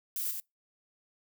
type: noise with echo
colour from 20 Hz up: violet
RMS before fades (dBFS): -34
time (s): 0.16-0.31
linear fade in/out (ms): 2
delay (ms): 91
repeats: 1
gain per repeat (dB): -4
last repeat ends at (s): 0.401
effects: noise-tail reverb RT60 0.2 s tail -26 dB re dry